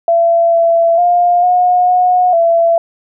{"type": "tone with pitch steps", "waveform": "sine", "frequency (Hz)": [675, 671, 705, 721, 726, 672], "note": ["E5", "E5", "F5", "F#5", "F#5", "E5"], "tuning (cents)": [41, 31, 16, -45, -33, 33], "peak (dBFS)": -7, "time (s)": [0.08, 2.78], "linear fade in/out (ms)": 2, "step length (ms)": 450, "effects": []}